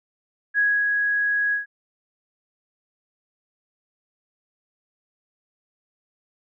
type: tone with ADSR envelope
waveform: sine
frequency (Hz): 1662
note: G#6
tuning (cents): +1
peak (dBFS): -16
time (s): 0.54-1.66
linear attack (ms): 44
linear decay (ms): 260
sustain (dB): -3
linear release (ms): 130
effects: none